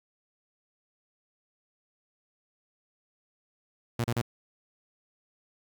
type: tone bursts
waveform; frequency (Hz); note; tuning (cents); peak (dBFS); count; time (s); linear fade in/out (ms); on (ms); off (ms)
sawtooth; 118.2; A#2; +24; -22; 3; 3.99-4.216; 5; 52; 35
effects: 10-bit